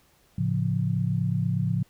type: chord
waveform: sine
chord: A augmented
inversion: none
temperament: equal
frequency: 110 / 138.59 / 174.61 Hz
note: A2 / C#3 / E#3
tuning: 0 / 0 / 0 cents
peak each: -27 dBFS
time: 0.38-1.83 s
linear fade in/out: 5 ms
effects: pink hiss -62 dBFS RMS until 1.89 s